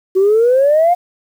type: exponential sweep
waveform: sine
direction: up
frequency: 370 to 723 Hz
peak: -7 dBFS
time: 0.15-0.95 s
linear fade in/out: 20 ms
effects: tanh soft clip ceiling -4 dBFS + 7-bit